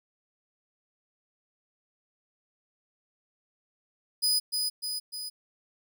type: tone with echo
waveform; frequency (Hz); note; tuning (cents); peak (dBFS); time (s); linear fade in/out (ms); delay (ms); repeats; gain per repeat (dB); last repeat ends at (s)
sawtooth; 4978; D#8; 0; -20; 4.22-4.4; 20; 300; 3; -4; 5.3
effects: none